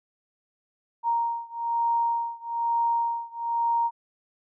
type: beating tone pair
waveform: sine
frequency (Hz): 932.3 / 933.4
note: A#5 / A#5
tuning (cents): 0 / +2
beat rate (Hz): 1.1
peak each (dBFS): -26 / -27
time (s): 1.03-3.91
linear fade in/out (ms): 50
effects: none